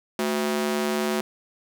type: ring-modulated tone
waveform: sawtooth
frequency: 293.7 Hz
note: D4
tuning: in tune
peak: -16 dBFS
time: 0.19-1.21 s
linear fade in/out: 2 ms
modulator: 75.8 Hz
effects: none